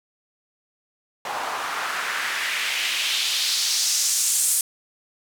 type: noise with band-pass filter sweep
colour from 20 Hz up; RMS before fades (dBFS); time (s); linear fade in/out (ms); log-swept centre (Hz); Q
white; -24; 1.25-4.61; 2; 820 to 9300; 1.9
effects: none